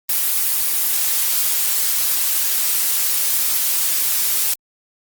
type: noise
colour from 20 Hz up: blue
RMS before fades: -18 dBFS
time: 0.09-4.54 s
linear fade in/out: 5 ms
effects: Opus 24 kbps